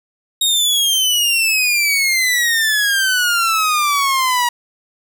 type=exponential sweep; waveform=sawtooth; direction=down; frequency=3765 to 954 Hz; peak=-10 dBFS; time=0.41-4.49 s; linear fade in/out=5 ms; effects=none